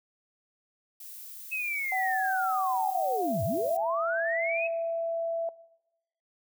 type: noise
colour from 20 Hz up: violet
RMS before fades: -44 dBFS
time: 1-3.77 s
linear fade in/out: 5 ms
type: linear two-way sweep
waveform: sine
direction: down then up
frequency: 2603 to 83.7 to 2603 Hz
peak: -29 dBFS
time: 1.51-4.68 s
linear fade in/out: 20 ms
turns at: 3.44 s
type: tone with pitch glide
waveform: sine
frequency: 756 to 665.8 Hz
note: F#5 to E5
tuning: +37 to +17 cents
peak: -28 dBFS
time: 1.92-5.49 s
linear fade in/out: 2 ms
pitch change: -220 cents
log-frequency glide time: 3.14-3.33 s
effects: noise-tail reverb RT60 0.9 s tail -19 dB re dry